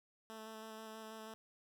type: tone with vibrato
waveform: 10% pulse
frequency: 220 Hz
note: A3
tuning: in tune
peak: -40 dBFS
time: 0.3-1.34 s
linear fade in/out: 0 ms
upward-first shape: square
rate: 6.2 Hz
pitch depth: 12 cents each way
effects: none